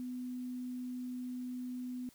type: tone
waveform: sine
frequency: 250 Hz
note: B3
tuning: 21 cents sharp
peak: -38 dBFS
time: 0-2.09 s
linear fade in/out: 0 ms
effects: white hiss -64 dBFS RMS until 2.14 s